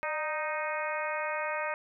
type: harmonic tone with a mistuned harmonic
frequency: 310.7 Hz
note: D#4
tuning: 2 cents flat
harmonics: 2 / 3 / 4 / 5 / 6 / 7 / 8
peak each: -35 / -37 / -38 / -39 / -40 / -40 / -41 dBFS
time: 0.03-1.74 s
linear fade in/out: 0 ms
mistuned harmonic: 2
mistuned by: -53 cents
effects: none